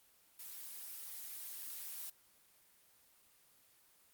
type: noise with level ramp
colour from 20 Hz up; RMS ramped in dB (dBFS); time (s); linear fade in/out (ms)
blue; -49 to -45; 0.39-2.1; 5
effects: white hiss -68 dBFS RMS until 4.13 s + Opus 24 kbps